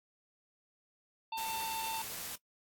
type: harmonic tone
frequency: 896 Hz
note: A5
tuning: 31 cents sharp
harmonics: 1 / 3 / 4 / 5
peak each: -36 / -46 / -48 / -50 dBFS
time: 1.32-2.02 s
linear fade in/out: 5 ms
type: noise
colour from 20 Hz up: white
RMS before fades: -42 dBFS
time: 1.37-2.36 s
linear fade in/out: 10 ms
effects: noise-tail reverb RT60 0.1 s tail -21 dB re dry + AAC 64 kbps